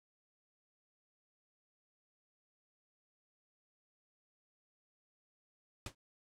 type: noise with exponential decay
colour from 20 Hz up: pink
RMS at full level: -38 dBFS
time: 5.86-5.95 s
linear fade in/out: 2 ms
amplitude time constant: 18 ms
effects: low-pass 9000 Hz 12 dB/octave